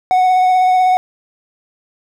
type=tone with vibrato; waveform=triangle; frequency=739 Hz; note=F#5; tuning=2 cents flat; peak=-7 dBFS; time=0.11-0.97 s; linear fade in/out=0 ms; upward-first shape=triangle; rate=16 Hz; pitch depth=19 cents each way; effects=none